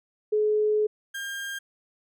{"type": "tone pair in turn", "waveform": ["sine", "35% pulse"], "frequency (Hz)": [425.1, 1605], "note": ["G#4", "G6"], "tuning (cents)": [40, 40], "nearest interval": "octave + major seventh", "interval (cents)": 2300, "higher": "second", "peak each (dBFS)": [-20, -30], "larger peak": "first", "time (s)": [[0.32, 0.87], [1.14, 1.59]], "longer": "first", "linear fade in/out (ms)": 10, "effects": []}